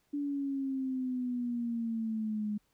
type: exponential sweep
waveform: sine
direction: down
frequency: 290 to 207.7 Hz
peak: -31 dBFS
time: 0.13-2.58 s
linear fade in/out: 10 ms
effects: pink hiss -74 dBFS RMS until 2.73 s